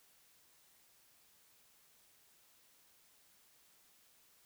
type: silence
effects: white hiss -68 dBFS RMS until 4.45 s